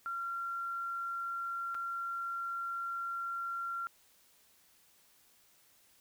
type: tone with dropouts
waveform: sine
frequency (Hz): 1374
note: F6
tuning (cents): -29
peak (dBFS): -35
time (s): 0.06-3.87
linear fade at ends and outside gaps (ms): 0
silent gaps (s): 1.745-1.75
effects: white hiss -66 dBFS RMS until 6 s